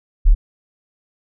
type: tone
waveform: sine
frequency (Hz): 36.53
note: D1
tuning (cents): -8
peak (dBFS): -6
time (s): 0.25-0.35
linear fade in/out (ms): 20
effects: none